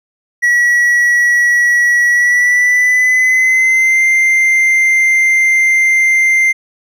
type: tone with pitch glide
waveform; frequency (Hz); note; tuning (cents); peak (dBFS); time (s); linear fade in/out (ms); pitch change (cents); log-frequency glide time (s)
triangle; 1929 to 2091; B6 to C7; -41 to -2; -6; 0.42-6.53; 20; +139; 2.1-4.04
effects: none